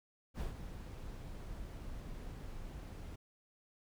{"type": "noise with ADSR envelope", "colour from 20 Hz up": "brown", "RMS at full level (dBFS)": -38, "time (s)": [0.34, 3.16], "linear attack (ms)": 60, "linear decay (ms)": 130, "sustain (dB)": -8, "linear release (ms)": 8, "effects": []}